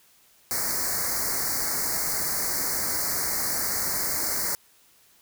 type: band-stop noise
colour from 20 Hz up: white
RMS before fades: -27 dBFS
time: 0.51-4.55 s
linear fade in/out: 0 ms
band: 2200 to 4300 Hz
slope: 96 dB/octave
effects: white hiss -59 dBFS RMS until 5.21 s